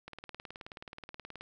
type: click train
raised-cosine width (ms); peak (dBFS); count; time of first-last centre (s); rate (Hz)
0.3; -28; 26; 0.08-1.41; 18.8
effects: none